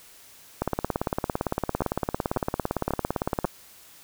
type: two click trains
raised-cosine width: 1 ms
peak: -11 / -10 dBFS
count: 4 / 51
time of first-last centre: 1.82-3.45 / 0.62-3.445 s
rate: 1.84 / 17.7 Hz
effects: white hiss -51 dBFS RMS until 4.03 s